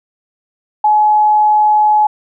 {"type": "tone", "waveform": "sine", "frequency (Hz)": 848, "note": "G#5", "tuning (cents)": 36, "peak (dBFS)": -7, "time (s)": [0.84, 2.07], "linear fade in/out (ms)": 5, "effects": []}